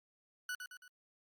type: tone with echo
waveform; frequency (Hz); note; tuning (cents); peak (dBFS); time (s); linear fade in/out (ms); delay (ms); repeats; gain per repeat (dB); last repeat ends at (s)
40% pulse; 1480; F#6; 0; -37; 0.49-0.55; 2; 110; 3; -6; 0.88
effects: Opus 48 kbps